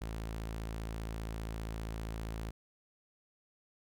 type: tone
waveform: sawtooth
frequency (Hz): 55.1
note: A1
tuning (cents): +3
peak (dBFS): -34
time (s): 0.01-2.51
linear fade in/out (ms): 10
effects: none